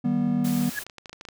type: chord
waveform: triangle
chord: Eb augmented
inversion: none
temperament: just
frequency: 155.56 / 194.45 / 243.1 Hz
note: Eb3 / G3 / B3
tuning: 0 / -14 / -27 cents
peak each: -27 / -25 / -21 dBFS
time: 0.04-0.7 s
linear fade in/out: 10 ms
type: noise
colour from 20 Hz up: white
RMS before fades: -37 dBFS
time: 0.44-0.84 s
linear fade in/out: 10 ms
type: tone with exponential growth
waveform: sine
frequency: 1679 Hz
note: G#6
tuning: 18 cents sharp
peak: -22 dBFS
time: 0.71-0.79 s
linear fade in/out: 2 ms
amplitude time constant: 16 ms
type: clicks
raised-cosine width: 0.2 ms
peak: -23 dBFS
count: 9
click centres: 0.866 / 0.898 / 0.983 / 1.058 / 1.095 / 1.13 / 1.211 / 1.252 / 1.287 s
effects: none